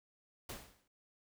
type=noise with exponential decay; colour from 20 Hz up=pink; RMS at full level=-42 dBFS; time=0.49-0.88 s; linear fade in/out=5 ms; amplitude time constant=84 ms; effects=none